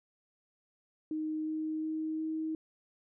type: tone with pitch steps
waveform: sine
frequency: 311.1 / 312.9 / 314.7 / 316.5 Hz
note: D#4 / D#4 / D#4 / D#4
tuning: 0 / +10 / +20 / +30 cents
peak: -32 dBFS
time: 1.11-2.55 s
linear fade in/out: 2 ms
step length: 360 ms
effects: none